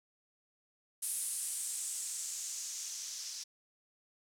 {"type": "noise with low-pass filter sweep", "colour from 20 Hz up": "violet", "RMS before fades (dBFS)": -40, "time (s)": [1.02, 3.44], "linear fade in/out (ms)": 10, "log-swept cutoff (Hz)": [10000, 5500], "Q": 3, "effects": []}